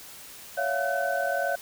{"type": "tone cluster", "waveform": "sine", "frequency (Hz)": [561, 669, 710, 1515], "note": ["C#5", "E5", "F5", "F#6"], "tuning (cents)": [21, 25, 28, 40], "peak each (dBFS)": -30, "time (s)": [0.57, 1.56], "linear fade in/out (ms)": 10, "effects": ["white hiss -45 dBFS RMS until 1.61 s"]}